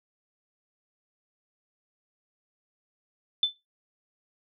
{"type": "tone with exponential decay", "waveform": "sine", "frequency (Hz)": 3520, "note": "A7", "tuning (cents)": 0, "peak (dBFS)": -16, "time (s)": [3.43, 3.56], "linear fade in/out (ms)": 2, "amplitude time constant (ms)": 28, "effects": ["noise-tail reverb RT60 0.2 s tail -17 dB re dry"]}